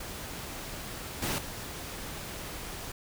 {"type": "noise with level steps", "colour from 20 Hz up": "pink", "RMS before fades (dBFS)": [-40, -31, -40], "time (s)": [0, 2.92], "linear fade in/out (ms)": 5, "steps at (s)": [1.22, 1.38], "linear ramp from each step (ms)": 5, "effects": []}